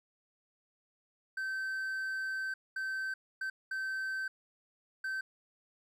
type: tone bursts at uneven times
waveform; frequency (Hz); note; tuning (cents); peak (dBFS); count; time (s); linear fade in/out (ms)
triangle; 1546; G6; -24; -32; 5; 1.37-2.54 / 2.76-3.14 / 3.41-3.5 / 3.71-4.28 / 5.04-5.21; 5
effects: none